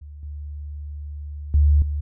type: tone with level steps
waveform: sine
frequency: 73.42 Hz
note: D2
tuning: in tune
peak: -36 / -30 / -12 / -22 dBFS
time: 0.01-2.01 s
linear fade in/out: 10 ms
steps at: 0.23 / 1.54 / 1.82 s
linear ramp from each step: 2 ms
effects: none

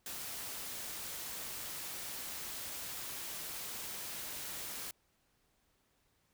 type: noise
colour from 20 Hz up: white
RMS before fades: -43 dBFS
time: 0.06-4.91 s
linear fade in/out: 2 ms
effects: pink hiss -75 dBFS RMS until 6.33 s

